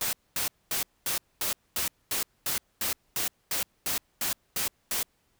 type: noise bursts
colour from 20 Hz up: white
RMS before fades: -29 dBFS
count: 15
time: 0.01-5.03 s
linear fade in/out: 2 ms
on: 120 ms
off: 230 ms
effects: pink hiss -70 dBFS RMS until 5.39 s

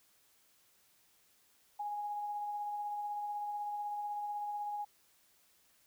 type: tone with tremolo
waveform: sine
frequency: 828 Hz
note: G#5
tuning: 5 cents flat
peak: -35 dBFS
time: 1.79-4.85 s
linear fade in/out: 10 ms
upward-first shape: sine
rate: 16 Hz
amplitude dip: 25%
effects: white hiss -69 dBFS RMS until 5.86 s

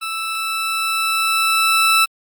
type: tone with level ramp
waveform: 20% pulse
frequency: 1318.5 Hz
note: E6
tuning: in tune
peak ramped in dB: -18 to -6 dBFS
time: 0.01-2.06 s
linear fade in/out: 20 ms
effects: Opus 32 kbps

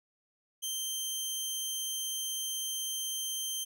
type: tone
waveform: 15% pulse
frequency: 3136 Hz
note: G7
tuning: in tune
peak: -26 dBFS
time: 0.62-3.65 s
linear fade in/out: 20 ms
effects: none

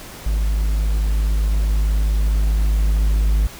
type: tone with level ramp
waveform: triangle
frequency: 52.3 Hz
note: G#1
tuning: 13 cents sharp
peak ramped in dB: -14 to -11 dBFS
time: 0.26-3.47 s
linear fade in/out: 5 ms
effects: pink hiss -37 dBFS RMS until 3.59 s

